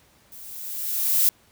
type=noise with level ramp; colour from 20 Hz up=violet; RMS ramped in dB=-43 to -17 dBFS; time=0.32-1.29 s; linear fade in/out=0 ms; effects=pink hiss -58 dBFS RMS until 1.51 s + high-pass 60 Hz 12 dB/octave